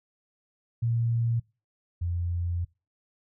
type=tone pair in turn; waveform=sine; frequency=116.54 / 86.72 Hz; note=A#2 / F2; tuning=0 / -12 cents; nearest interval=perfect fourth; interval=512 cents; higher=first; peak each=-23 / -26 dBFS; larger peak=first; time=0.82-1.4 / 2.01-2.65 s; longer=second; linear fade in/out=10 ms; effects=noise-tail reverb RT60 0.3 s tail -24 dB re dry